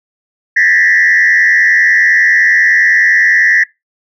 sine tone with frequency modulation, 1853 Hz, A#6, 11 cents flat, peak -5 dBFS, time 0.56-3.64 s, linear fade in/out 10 ms, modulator 89.9 Hz, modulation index 1.6, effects noise-tail reverb RT60 0.2 s tail -22 dB re dry + tanh soft clip ceiling -2 dBFS

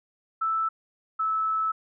sine tone pair in turn, 1318.5 / 1305.6 Hz, E6 / E6, 0 / -17 cents, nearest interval unison, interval 17 cents, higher first, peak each -23 dBFS, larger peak neither, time 0.41-0.69 / 1.19-1.72 s, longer second, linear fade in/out 10 ms, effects none

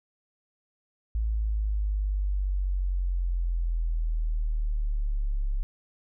sine exponential sweep, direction down, 55 to 34.19 Hz, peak -24 dBFS, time 1.15-5.63 s, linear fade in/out 0 ms, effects none

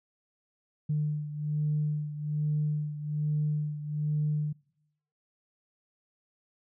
sine beating tone pair, 150 / 151.2 Hz, D3 / D#3, +37 / -49 cents, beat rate 1.2 Hz, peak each -28 / -33 dBFS, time 0.89-4.53 s, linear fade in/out 10 ms, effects noise-tail reverb RT60 0.8 s tail -24 dB re dry + tanh soft clip ceiling -20 dBFS

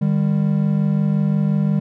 triangle tone pair together, 152.82 / 198.5 Hz, D#3 / G3, -31 / +22 cents, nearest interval perfect fourth, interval 453 cents, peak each -16 dBFS, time 0.01-1.8 s, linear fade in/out 10 ms, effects none

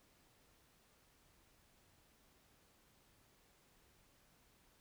silence, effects pink hiss -71 dBFS RMS until 4.8 s

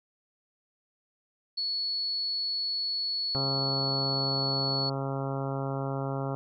sine tone, 4400 Hz, C#8, 14 cents flat, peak -28 dBFS, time 1.57-4.9 s, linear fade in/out 10 ms
harmonic tone, 136.3 Hz, C#3, 29 cents flat, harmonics 1 / 2 / 3 / 4 / 5 / 6 / 7 / 8 / 9 / 10, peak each -32 / -37 / -38 / -38 / -40 / -42 / -44 / -46 / -45 / -46 dBFS, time 3.35-6.35 s, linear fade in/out 0 ms
effects none

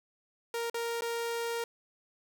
sawtooth tone with dropouts, 466.2 Hz, A#4, in tune, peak -28 dBFS, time 0.54-1.64 s, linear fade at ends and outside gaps 2 ms, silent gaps 0.699-0.743 / 1.009-1.02 s, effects none

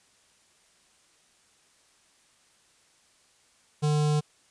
square tone with notch filter, 150 Hz, D3, 37 cents sharp, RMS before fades -24 dBFS, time 3.82-4.21 s, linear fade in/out 20 ms, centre 1900 Hz, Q 1.1, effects white hiss -63 dBFS RMS until 4.5 s + resampled to 22050 Hz

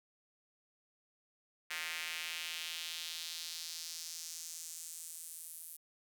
square tone with high-pass filter sweep, 82.41 Hz, E2, in tune, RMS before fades -44 dBFS, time 1.7-5.77 s, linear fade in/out 10 ms, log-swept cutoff 2000 to 11000 Hz, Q 1.9, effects none

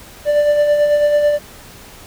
triangle tone with tremolo, 589 Hz, D5, 5 cents sharp, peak -7 dBFS, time 0.25-1.39 s, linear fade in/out 50 ms, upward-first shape sine, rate 9.1 Hz, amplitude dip 40%, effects pink hiss -39 dBFS RMS until 2.06 s

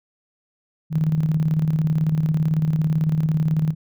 sine tone with tremolo, 156.7 Hz, D#3, 13 cents sharp, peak -15 dBFS, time 0.9-3.75 s, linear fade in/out 50 ms, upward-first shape square, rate 18 Hz, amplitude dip 50%, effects none

